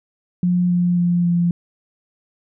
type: tone with pitch steps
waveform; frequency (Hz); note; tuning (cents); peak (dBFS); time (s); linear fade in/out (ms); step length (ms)
sine; 178.1 / 176.36 / 174.64 / 172.93; F3 / F3 / F3 / F3; +34 / +17 / 0 / -17; -14; 0.43-1.51; 2; 270
effects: none